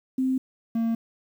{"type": "tone pair in turn", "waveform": ["sine", "triangle"], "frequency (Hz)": [260.6, 228.2], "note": ["C4", "A#3"], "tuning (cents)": [-7, -37], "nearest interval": "major second", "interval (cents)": 230, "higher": "first", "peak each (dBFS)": [-21, -20], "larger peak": "second", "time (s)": [[0.18, 0.38], [0.75, 0.95]], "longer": "neither", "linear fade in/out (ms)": 5, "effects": ["9-bit"]}